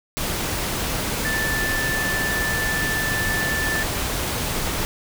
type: tone in noise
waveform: sine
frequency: 1760 Hz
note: A6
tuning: in tune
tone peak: -23 dBFS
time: 1.25-3.83 s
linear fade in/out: 0 ms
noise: pink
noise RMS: -25 dBFS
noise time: 0.17-4.85 s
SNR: -1 dB
effects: none